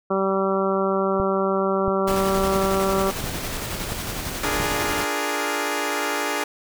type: harmonic tone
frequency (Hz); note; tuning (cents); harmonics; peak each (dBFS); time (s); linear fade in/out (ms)
193.2; G3; -25; 1 / 2 / 3 / 4 / 5 / 6 / 7; -26 / -23 / -25 / -31 / -32 / -28 / -30; 0.1-3.11; 10
type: click train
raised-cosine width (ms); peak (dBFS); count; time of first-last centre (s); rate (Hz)
5; -16; 6; 1.2-4.601; 1.47
type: noise with tremolo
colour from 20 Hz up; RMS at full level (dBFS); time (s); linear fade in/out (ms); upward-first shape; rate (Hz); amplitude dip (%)
pink; -28; 2.07-5.05; 10; square; 11; 25
type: chord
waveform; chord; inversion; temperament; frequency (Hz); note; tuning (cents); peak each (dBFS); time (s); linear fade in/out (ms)
10% pulse; Bb dominant seventh; first; equal; 293.7 / 349.2 / 415.3 / 466.2; D4 / F4 / Ab4 / Bb4; 0 / 0 / 0 / 0; -19 / -24 / -18 / -22; 4.43-6.44; 5
effects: none